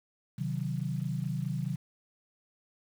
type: chord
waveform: sine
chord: C diminished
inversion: none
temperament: equal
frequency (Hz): 130.81 / 155.56 / 185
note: C3 / Eb3 / Gb3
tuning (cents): 0 / 0 / 0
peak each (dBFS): -34 / -34 / -36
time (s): 0.38-1.76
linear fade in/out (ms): 10
effects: 9-bit